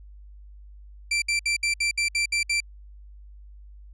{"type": "tone bursts", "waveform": "sawtooth", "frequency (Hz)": 2349, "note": "D7", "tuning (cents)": 0, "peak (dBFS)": -18, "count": 9, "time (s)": [1.11, 2.604], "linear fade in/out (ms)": 5, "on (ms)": 110, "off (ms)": 63, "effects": ["added 50 Hz sine -43 dBFS peak until 3.93 s", "resampled to 22050 Hz"]}